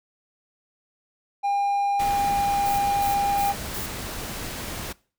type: tone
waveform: triangle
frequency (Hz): 804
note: G5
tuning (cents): +44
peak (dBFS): -19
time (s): 1.43-3.53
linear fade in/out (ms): 20
type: noise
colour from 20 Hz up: pink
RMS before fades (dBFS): -33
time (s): 1.99-4.93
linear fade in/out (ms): 10
type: noise bursts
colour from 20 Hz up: violet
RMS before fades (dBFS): -34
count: 4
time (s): 2.66-3.86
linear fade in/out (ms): 0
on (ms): 120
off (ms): 240
effects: noise-tail reverb RT60 0.4 s tail -22 dB re dry